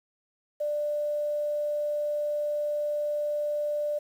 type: tone with quantisation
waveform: sine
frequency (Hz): 592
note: D5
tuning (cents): +14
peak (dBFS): -26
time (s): 0.6-3.99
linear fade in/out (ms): 10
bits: 9
effects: none